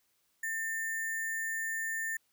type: tone with sample-and-hold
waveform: sine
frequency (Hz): 1800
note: A6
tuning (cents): +39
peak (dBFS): -32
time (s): 0.43-2.17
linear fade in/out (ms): 5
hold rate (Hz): 8820
effects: white hiss -74 dBFS RMS until 2.32 s

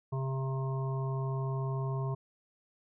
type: harmonic tone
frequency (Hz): 133.4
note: C3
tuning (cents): +34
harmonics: 1 / 3 / 5 / 7 / 8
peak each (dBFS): -31 / -41 / -45 / -46 / -45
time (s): 0.12-2.15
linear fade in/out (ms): 10
effects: none

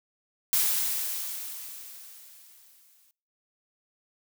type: noise with exponential decay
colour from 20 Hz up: blue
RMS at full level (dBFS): -23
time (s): 0.53-3.11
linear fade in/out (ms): 0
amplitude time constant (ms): 560
effects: noise-tail reverb RT60 0.5 s tail -25 dB re dry

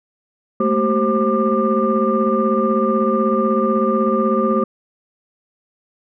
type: tone cluster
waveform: sine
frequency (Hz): 213.5 / 229.6 / 382.6 / 529 / 1193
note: G#3 / A#3 / G4 / C5 / D6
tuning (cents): +48 / -26 / -42 / +19 / +27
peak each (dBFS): -20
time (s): 0.6-4.64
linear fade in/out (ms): 5
effects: tanh soft clip ceiling -5 dBFS

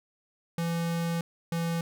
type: tone pair in turn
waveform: square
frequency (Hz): 168.2 / 167.58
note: E3 / E3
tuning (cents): +35 / +29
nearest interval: unison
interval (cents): 6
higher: first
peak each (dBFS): -28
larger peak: neither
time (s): 0.58-1.21 / 1.52-1.81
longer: first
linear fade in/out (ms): 2
effects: none

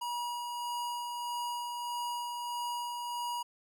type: tone with tremolo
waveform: square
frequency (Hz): 961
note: B5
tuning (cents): -48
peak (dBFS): -34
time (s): 0.01-3.43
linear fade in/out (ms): 10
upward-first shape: sine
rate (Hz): 1.6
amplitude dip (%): 30
effects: none

